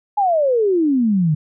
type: exponential sweep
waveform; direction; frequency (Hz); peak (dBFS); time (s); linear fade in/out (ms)
sine; down; 849 to 146.5; -13; 0.17-1.35; 10
effects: none